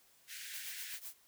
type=high-pass noise; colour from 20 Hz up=pink; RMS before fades=-47 dBFS; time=0.27-1 s; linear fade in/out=50 ms; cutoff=1500 Hz; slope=96 dB/octave
type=noise with tremolo; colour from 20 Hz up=blue; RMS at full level=-44 dBFS; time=0.53-1.14 s; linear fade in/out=10 ms; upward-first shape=triangle; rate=7.9 Hz; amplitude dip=90%
effects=white hiss -67 dBFS RMS until 1.27 s